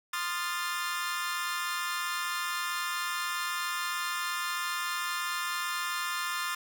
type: chord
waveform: sawtooth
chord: F dominant seventh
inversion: second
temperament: equal with one note detuned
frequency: 1046.5 / 1228.1 / 1396.9 / 1760 Hz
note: C6 / Eb6 / F6 / A6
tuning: 0 / -23 / 0 / 0 cents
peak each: -33 dBFS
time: 0.13-6.55 s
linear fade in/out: 5 ms
effects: none